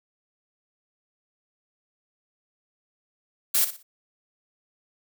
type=noise with echo; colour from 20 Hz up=blue; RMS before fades=-21 dBFS; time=3.54-3.65 s; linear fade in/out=10 ms; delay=60 ms; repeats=3; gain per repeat=-11 dB; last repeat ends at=3.83 s; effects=none